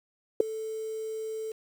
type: tone with ADSR envelope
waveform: sine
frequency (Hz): 440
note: A4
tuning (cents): 0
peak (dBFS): -11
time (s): 0.4-1.52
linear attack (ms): 5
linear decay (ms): 4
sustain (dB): -21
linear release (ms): 5
effects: 8-bit